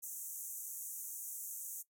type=band-pass noise; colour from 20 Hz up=white; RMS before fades=-45 dBFS; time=0.02-1.83 s; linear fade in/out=20 ms; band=6100 to 16000 Hz; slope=96 dB/octave; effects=noise-tail reverb RT60 0.1 s tail -17 dB re dry